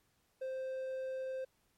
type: tone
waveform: triangle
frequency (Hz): 523.3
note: C5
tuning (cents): 0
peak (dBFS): -35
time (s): 0.41-1.45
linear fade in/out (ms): 10
effects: pink hiss -75 dBFS RMS until 1.77 s + MP3 64 kbps